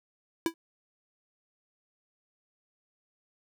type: tone with exponential decay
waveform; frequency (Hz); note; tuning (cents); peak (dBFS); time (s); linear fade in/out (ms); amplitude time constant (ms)
square; 330.3; E4; +4; -21; 0.46-0.54; 1; 16
effects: none